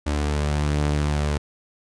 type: tone pair together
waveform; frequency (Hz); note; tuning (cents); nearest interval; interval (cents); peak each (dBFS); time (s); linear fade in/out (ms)
sawtooth; 73.73 / 146.83; D2 / D3; +7 / 0; octave; 1193; -17 / -26; 0.06-1.38; 10
effects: resampled to 22050 Hz